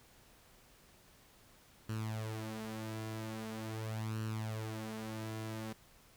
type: tone with flanger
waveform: sawtooth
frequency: 110 Hz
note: A2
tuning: in tune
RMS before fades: -41 dBFS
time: 1.89-5.73 s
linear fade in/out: 5 ms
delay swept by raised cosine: 0.69 to 6.19 ms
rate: 0.43 Hz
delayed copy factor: +0.7
effects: pink hiss -63 dBFS RMS until 6.16 s